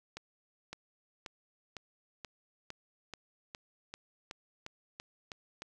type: accelerating click train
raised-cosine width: 0.2 ms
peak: -25 dBFS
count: 14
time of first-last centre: 0.17-5.621 s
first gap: 560 ms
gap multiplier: 0.95
effects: none